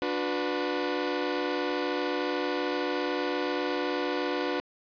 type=chord; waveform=sawtooth; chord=B minor; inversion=first; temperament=equal with one note detuned; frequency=293.7 / 361.8 / 493.9 Hz; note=D4 / F#4 / B4; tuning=0 / -39 / 0 cents; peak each=-28 dBFS; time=0.02-4.6 s; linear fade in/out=0 ms; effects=resampled to 11025 Hz + 8-bit